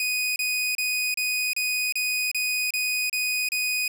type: tone bursts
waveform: sawtooth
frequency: 2489 Hz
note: D#7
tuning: in tune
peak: -20 dBFS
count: 10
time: 0-3.879 s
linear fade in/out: 2 ms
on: 360 ms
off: 31 ms
effects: none